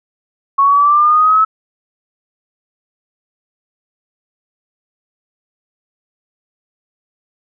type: exponential sweep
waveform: sine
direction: up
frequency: 1100 to 1304 Hz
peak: -7 dBFS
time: 0.58-1.45 s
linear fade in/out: 10 ms
effects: none